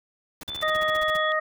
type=noise bursts; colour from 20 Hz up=pink; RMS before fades=-39 dBFS; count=12; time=0.41-1.17 s; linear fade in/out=2 ms; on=23 ms; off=44 ms
type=tone with pitch glide; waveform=sine; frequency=3520 to 3377 Hz; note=A7 to G#7; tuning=0 to +28 cents; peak=-31 dBFS; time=0.48-1.32 s; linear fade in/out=0 ms; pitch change=-72 cents; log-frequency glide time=0.68-0.76 s
type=click train; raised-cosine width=0.5 ms; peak=-29 dBFS; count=36; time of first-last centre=0.49-0.993 s; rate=69.6 Hz
type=harmonic tone; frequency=622.3 Hz; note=D#5; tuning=in tune; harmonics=1 / 2 / 3; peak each=-26 / -26 / -26 dBFS; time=0.62-1.4 s; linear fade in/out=10 ms
effects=none